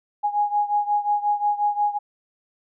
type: beating tone pair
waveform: sine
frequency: 826 / 831.6 Hz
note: G#5 / G#5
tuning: -10 / +2 cents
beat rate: 5.6 Hz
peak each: -21 / -24 dBFS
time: 0.23-1.99 s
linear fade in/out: 20 ms
effects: none